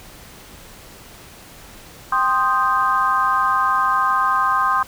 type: harmonic tone with a mistuned harmonic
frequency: 261.6 Hz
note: C4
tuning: in tune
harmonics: 3 / 4 / 5 / 6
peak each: -26 / -18 / -19 / -24 dBFS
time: 2.12-4.83 s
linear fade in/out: 5 ms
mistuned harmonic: 5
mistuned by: -93 cents
effects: pink hiss -42 dBFS RMS until 4.87 s